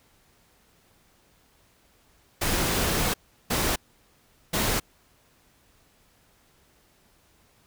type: noise bursts at uneven times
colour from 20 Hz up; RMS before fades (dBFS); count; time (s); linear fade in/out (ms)
pink; -25; 3; 2.41-3.14 / 3.5-3.76 / 4.53-4.8; 10
effects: pink hiss -62 dBFS RMS until 7.66 s